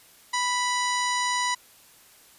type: harmonic tone with a mistuned harmonic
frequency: 987.8 Hz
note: B5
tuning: in tune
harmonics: 1 / 2 / 3 / 4 / 5 / 6 / 7 / 9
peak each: -26 / -29 / -37 / -33 / -37 / -37 / -35 / -39 dBFS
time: 0.33-1.55 s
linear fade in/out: 10 ms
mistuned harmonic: 6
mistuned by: -39 cents
effects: white hiss -54 dBFS RMS until 2.38 s + resampled to 32000 Hz